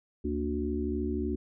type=harmonic tone with a mistuned harmonic; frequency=73.2 Hz; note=D2; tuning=5 cents flat; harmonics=1 / 3 / 4 / 5; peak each=-34 / -34 / -34 / -34 dBFS; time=0.24-1.36 s; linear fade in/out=10 ms; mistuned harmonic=3; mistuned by=+77 cents; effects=none